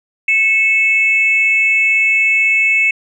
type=tone pair together; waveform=sine; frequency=2201 / 2617 Hz; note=C#7 / E7; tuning=-13 / -13 cents; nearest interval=minor third; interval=300 cents; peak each=-12 dBFS; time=0.28-2.91 s; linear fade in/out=5 ms; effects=tanh soft clip ceiling -2 dBFS